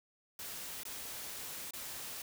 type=noise with dropouts; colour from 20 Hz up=white; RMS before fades=-44 dBFS; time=0.39-2.22 s; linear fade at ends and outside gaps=2 ms; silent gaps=0.834-0.852 / 1.708-1.735 s; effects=none